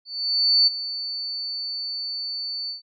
sine tone with ADSR envelope, 4500 Hz, C#8, 25 cents sharp, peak -13 dBFS, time 0.05-2.82 s, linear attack 620 ms, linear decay 18 ms, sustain -14 dB, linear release 130 ms, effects none

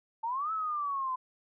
sine exponential two-way sweep, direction up then down, 883 to 1318.5 to 1014 Hz, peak -30 dBFS, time 0.23-1.16 s, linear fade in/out 10 ms, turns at 0.52 s, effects none

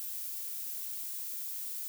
violet noise, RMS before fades -39 dBFS, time 0-1.88 s, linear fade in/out 0 ms, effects none

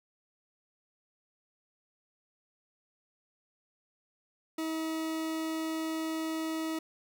40% pulse tone, 320 Hz, D#4, 49 cents sharp, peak -31 dBFS, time 4.58-6.79 s, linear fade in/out 5 ms, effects none

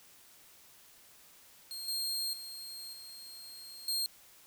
sawtooth tone with level steps, 4218 Hz, C8, 13 cents sharp, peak -37 / -30 / -40 / -44 / -28 dBFS, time 1.71-4.06 s, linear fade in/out 0 ms, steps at 1.88 / 2.33 / 2.93 / 3.88 s, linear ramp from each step 2 ms, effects white hiss -59 dBFS RMS until 4.46 s

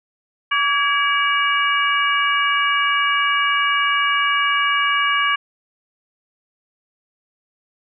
harmonic tone with a mistuned harmonic, 573 Hz, D5, 43 cents flat, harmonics 2 / 3 / 4 / 5, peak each -19 / -21 / -22 / -23 dBFS, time 0.51-5.36 s, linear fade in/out 10 ms, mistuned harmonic 3, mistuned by -65 cents, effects none

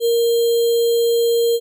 sine tone with sample-and-hold, 466.2 Hz, A#4, in tune, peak -13 dBFS, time 0-1.6 s, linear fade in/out 50 ms, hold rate 3675 Hz, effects none

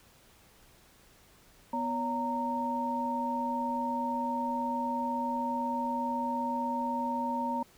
sine tone cluster, 246 / 564 / 924 Hz, B3 / C#5 / A#5, -7 / +30 / -16 cents, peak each -34 / -39 / -31 dBFS, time 1.73-7.63 s, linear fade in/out 5 ms, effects pink hiss -60 dBFS RMS until 7.77 s

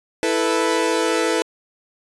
sawtooth chord, E suspended fourth, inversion none, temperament equal, 329.6 / 440 / 493.9 Hz, E4 / A4 / B4, 0 / 0 / 0 cents, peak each -18 dBFS, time 0.23-1.42 s, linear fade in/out 0 ms, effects resampled to 24000 Hz

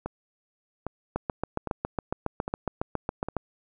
two click trains, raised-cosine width 1 ms, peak -13 / -17 dBFS, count 17 / 5, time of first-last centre 1.16-3.367 / 0.06-3.286 s, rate 7.25 / 1.24 Hz, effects none

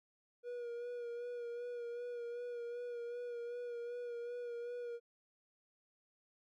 triangle tone with vibrato, 479.5 Hz, A#4, 49 cents sharp, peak -39 dBFS, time 0.43-5 s, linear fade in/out 50 ms, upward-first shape sine, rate 2.6 Hz, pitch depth 29 cents each way, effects none

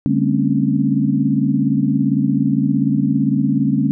sine tone cluster, 144.7 / 200.1 / 224.3 / 262.7 / 280.1 Hz, D3 / G3 / A3 / C4 / C#4, -25 / +36 / +34 / +7 / +18 cents, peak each -20 dBFS, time 0.06-3.91 s, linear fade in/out 0 ms, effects none

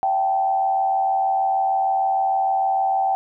sine tone with frequency modulation, 774 Hz, G5, 22 cents flat, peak -17 dBFS, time 0.03-3.15 s, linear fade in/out 0 ms, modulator 86.5 Hz, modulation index 0.61, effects none

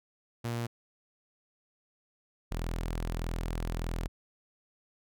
sawtooth tone pair in turn, 117.8 / 41.65 Hz, A#2 / E1, +19 / +19 cents, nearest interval octave + tritone, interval 1800 cents, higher first, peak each -28 dBFS, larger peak neither, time 0.44-0.67 / 2.51-4.08 s, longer second, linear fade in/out 10 ms, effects none

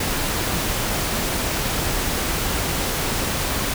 pink noise, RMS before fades -23 dBFS, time 0-3.74 s, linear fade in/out 5 ms, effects none

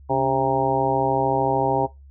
harmonic tone with a mistuned harmonic, 133.3 Hz, C3, 33 cents sharp, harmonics 1 / 2 / 3 / 4 / 5 / 6 / 7, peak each -28 / -28 / -26 / -26 / -26 / -24 / -25 dBFS, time 0.09-1.87 s, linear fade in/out 20 ms, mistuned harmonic 2, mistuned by +88 cents, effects noise-tail reverb RT60 0.2 s tail -19 dB re dry + added 69 Hz sine -43 dBFS peak until 2.1 s

